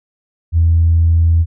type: tone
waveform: sine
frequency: 83 Hz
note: E2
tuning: 12 cents sharp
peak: -7 dBFS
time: 0.52-1.46 s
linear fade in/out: 50 ms
effects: tanh soft clip ceiling -3 dBFS